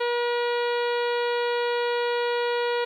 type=harmonic tone; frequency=480 Hz; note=B4; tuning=49 cents flat; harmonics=1 / 2 / 3 / 4 / 5 / 6 / 7 / 8 / 9; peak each=-24 / -30 / -34 / -36 / -38 / -40 / -41 / -42 / -43 dBFS; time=0-2.85 s; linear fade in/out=10 ms; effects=10-bit